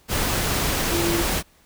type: tone in noise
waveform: sine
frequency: 340 Hz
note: F4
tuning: 46 cents flat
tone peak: -22 dBFS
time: 0.9-1.25 s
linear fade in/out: 50 ms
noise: pink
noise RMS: -23 dBFS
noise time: 0.08-1.43 s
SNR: -2 dB
effects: pink hiss -57 dBFS RMS until 1.65 s